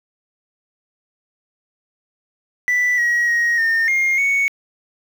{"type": "tone with pitch steps", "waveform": "sine", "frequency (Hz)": [1976, 1904, 1884, 1823, 2127, 2222], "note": ["B6", "A#6", "A#6", "A#6", "C7", "C#7"], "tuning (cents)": [0, 36, 18, -39, 28, 4], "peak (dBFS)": -12, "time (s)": [2.68, 4.48], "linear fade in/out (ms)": 0, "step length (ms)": 300, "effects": ["tanh soft clip ceiling -13 dBFS", "7-bit"]}